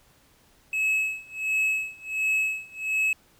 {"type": "tone with tremolo", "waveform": "triangle", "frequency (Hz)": 2580, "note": "E7", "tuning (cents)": -38, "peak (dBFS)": -19, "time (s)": [0.73, 3.13], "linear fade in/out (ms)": 2, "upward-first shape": "sine", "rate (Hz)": 1.4, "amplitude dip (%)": 95, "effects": ["pink hiss -60 dBFS RMS until 3.39 s"]}